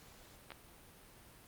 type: clicks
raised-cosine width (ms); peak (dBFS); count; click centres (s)
0.3; -30; 2; 0.505 / 0.519
effects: pink hiss -59 dBFS RMS until 1.47 s + Opus 48 kbps